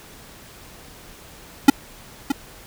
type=tone with echo; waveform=square; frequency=277.9 Hz; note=C#4; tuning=4 cents sharp; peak=-5 dBFS; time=1.68-1.7 s; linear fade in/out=5 ms; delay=620 ms; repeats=1; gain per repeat=-12 dB; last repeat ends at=2.32 s; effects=pink hiss -44 dBFS RMS until 2.66 s